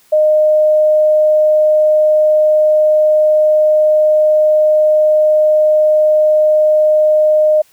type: tone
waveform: sine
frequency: 614 Hz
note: D#5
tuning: 23 cents flat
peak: -7 dBFS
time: 0.12-7.62 s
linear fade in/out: 10 ms
effects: white hiss -51 dBFS RMS until 7.72 s